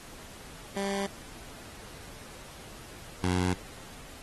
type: tone pair in turn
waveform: 15% pulse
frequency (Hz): 197.8 / 90.95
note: G3 / F#2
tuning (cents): +16 / -29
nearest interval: octave + minor second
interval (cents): 1345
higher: first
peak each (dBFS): -23 / -19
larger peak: second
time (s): 0.76-1.07 / 3.23-3.54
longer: neither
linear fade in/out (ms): 10
effects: pink hiss -48 dBFS RMS until 4.22 s + AAC 32 kbps